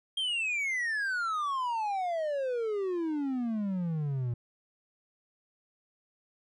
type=exponential sweep; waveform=triangle; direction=down; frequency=3230 to 116.54 Hz; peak=-27 dBFS; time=0.17-4.34 s; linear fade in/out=5 ms; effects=resampled to 24000 Hz